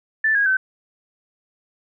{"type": "tone with pitch steps", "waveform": "sine", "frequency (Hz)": [1760, 1642.1, 1532.2], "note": ["A6", "G#6", "G6"], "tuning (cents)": [0, -20, -40], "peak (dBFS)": -15, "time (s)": [0.24, 0.57], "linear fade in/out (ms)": 5, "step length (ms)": 110, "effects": []}